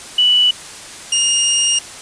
sine / 20% pulse tone pair in turn, 2960 / 2835 Hz, F#7 / F7, 0 / +25 cents, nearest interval minor second, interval 75 cents, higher first, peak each -9 / -8 dBFS, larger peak second, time 0.18-0.51 / 1.12-1.79 s, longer second, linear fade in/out 5 ms, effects white hiss -33 dBFS RMS until 2.01 s + resampled to 22050 Hz

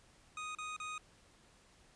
25% pulse tone bursts, 1244.5 Hz, D#6, in tune, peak -37 dBFS, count 3, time 0.37-0.98 s, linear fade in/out 2 ms, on 180 ms, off 35 ms, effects pink hiss -65 dBFS RMS until 1.95 s + resampled to 22050 Hz

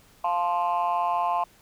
sine chord, F major, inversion none, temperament just, 698.5 / 873.1 / 1047.7 Hz, F5 / A5 / C6, 0 / -14 / +2 cents, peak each -25 dBFS, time 0.24-1.44 s, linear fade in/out 5 ms, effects tanh soft clip ceiling -17 dBFS + pink hiss -57 dBFS RMS until 1.61 s

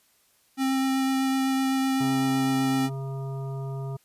square tone with vibrato, 265.9 Hz, C4, 28 cents sharp, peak -23 dBFS, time 0.57-2.9 s, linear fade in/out 50 ms, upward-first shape triangle, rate 7.9 Hz, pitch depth 10 cents each way
harmonic tone, 135.4 Hz, C#3, 40 cents flat, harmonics 1 / 3 / 5 / 7 / 9, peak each -30 / -40 / -44 / -47 / -49 dBFS, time 2-3.97 s, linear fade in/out 10 ms
effects white hiss -64 dBFS RMS until 4.04 s + resampled to 32000 Hz

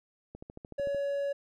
click train, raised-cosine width 2 ms, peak -30 dBFS, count 9, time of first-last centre 0.35-0.947 s, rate 13.4 Hz
triangle tone, 563 Hz, C#5, 27 cents sharp, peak -27 dBFS, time 0.78-1.33 s, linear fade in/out 10 ms
effects none

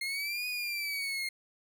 30% pulse exponential two-way sweep, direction up then down, 2125 to 2489 to 2125 Hz, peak -30 dBFS, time 0.01-1.29 s, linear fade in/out 5 ms, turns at 0.47 s, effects none

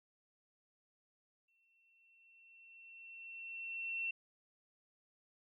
sine tone with exponential growth, 2706 Hz, E7, 45 cents sharp, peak -35 dBFS, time 1.48-4.11 s, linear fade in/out 5 ms, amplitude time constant 570 ms, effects none

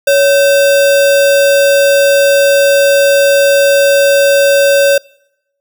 sine tone with sample-and-hold, 560 Hz, C#5, 18 cents sharp, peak -5 dBFS, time 0.07-4.98 s, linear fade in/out 5 ms, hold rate 2100 Hz, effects noise-tail reverb RT60 0.8 s tail -25 dB re dry

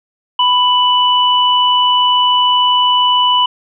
sine tone pair together, 993 / 2973 Hz, B5 / F#7, +9 / +8 cents, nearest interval octave + perfect fifth, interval 1899 cents, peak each -11 / -12 dBFS, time 0.39-3.46 s, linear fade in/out 5 ms, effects none

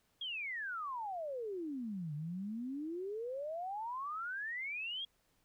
sine exponential two-way sweep, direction down then up, 3330 to 144.2 to 3330 Hz, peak -38 dBFS, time 0.21-5.05 s, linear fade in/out 5 ms, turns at 2.14 s, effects pink hiss -75 dBFS RMS until 5.44 s

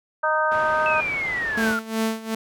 harmonic tone, 310 Hz, D#4, 6 cents flat, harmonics 2 / 3 / 4 / 5, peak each -24 / -24 / -24 / -24 dBFS, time 0.23-1.01 s, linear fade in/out 10 ms
white low-pass noise, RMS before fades -35 dBFS, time 0.51-1.74 s, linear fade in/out 10 ms, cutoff 1600 Hz, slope 12 dB/octave
sine linear sweep, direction down, 2637 to 1372 Hz, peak -23 dBFS, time 0.86-1.79 s, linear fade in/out 0 ms
sawtooth tone with tremolo, 222.3 Hz, A3, 18 cents sharp, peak -16 dBFS, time 1.57-2.35 s, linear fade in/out 5 ms, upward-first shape sine, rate 2.7 Hz, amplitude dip 85%
effects none

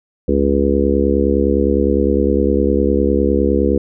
harmonic tone, 69.8 Hz, C#2, 13 cents sharp, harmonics 1 / 3 / 4 / 5 / 6 / 7, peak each -19 / -19 / -19 / -19 / -19 / -19 dBFS, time 0.28-3.78 s, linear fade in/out 5 ms, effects none

